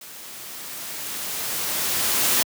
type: noise with level ramp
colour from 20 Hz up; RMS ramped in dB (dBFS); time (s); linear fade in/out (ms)
white; -41 to -19; 0.01-2.43; 5
effects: high-pass 100 Hz 12 dB/octave